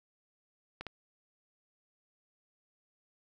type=clicks; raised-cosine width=0.3 ms; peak=-24 dBFS; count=2; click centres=0.81 / 0.867 s; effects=none